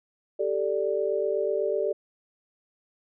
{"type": "chord", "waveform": "sine", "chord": "G suspended second", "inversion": "none", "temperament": "equal", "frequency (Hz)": [392, 440, 587.3], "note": ["G4", "A4", "D5"], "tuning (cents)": [0, 0, 0], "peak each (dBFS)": -28, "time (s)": [0.39, 1.93], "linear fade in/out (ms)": 10, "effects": []}